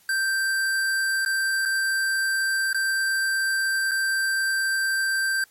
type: tone with dropouts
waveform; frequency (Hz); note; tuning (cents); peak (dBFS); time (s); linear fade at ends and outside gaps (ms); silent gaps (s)
square; 1568; G6; 0; -22; 0.09-5.44; 2; 1.25-1.26 / 1.653-1.657 / 2.73-2.745 / 3.912-3.916
effects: white hiss -58 dBFS RMS until 5.5 s + MP3 64 kbps